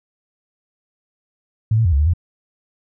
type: tone with pitch steps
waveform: sine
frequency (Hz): 109.7 / 113.3 / 86.2 / 69.5 / 75.6 / 86.2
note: A2 / A#2 / F2 / C#2 / D#2 / F2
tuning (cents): -5 / -49 / -22 / +5 / -49 / -22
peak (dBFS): -12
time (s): 1.71-2.136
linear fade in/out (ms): 5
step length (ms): 71
effects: none